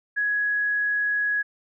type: tone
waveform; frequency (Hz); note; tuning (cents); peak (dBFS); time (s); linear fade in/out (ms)
sine; 1672; G#6; +11; -21; 0.16-1.43; 20
effects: none